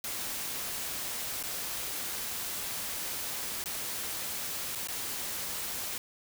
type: noise with dropouts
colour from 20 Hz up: white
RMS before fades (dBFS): -36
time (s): 0.04-5.98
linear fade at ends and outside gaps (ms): 1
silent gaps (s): 1.428-1.436 / 3.64-3.658 / 4.751-4.756 / 4.873-4.885
effects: none